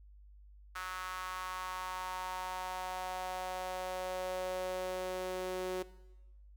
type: tone with high-pass filter sweep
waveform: sawtooth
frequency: 184.4 Hz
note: F#3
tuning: 6 cents flat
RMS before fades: -39 dBFS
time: 0.75-5.83 s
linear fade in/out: 10 ms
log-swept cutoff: 1300 to 400 Hz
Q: 3.6
effects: noise-tail reverb RT60 1.0 s tail -17 dB re dry + added 50 Hz sine -54 dBFS peak until 6.56 s